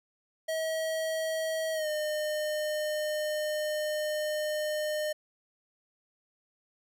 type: tone with pitch glide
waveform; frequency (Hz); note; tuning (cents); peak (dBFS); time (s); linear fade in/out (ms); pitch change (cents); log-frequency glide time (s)
square; 640 to 608.3; D#5 to D#5; +49 to -39; -30; 0.48-5.13; 10; -88; 1.73-1.88
effects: none